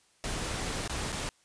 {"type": "noise with dropouts", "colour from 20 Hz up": "pink", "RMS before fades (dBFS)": -34, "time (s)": [0.24, 1.29], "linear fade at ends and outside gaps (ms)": 0, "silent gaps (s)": [[0.877, 0.896], [1.121, 1.126]], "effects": ["white hiss -66 dBFS RMS until 1.44 s", "resampled to 22050 Hz"]}